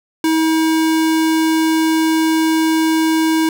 square tone, 320 Hz, D#4, 49 cents sharp, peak -13 dBFS, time 0.24-3.49 s, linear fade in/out 2 ms, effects none

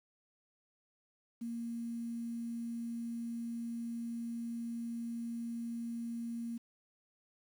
sine tone with quantisation, 233.1 Hz, A#3, in tune, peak -37 dBFS, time 1.41-6.58 s, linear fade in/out 10 ms, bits 10, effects none

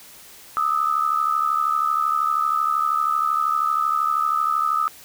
sine tone pair together, 1224 / 1296.8 Hz, D#6 / E6, -29 / -29 cents, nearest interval minor second, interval 100 cents, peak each -21 dBFS, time 0.57-4.88 s, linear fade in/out 0 ms, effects white hiss -45 dBFS RMS until 5.04 s

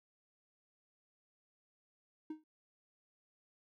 triangle tone with exponential decay, 311.1 Hz, D#4, in tune, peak -35 dBFS, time 2.3-2.44 s, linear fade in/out 5 ms, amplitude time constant 30 ms, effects none

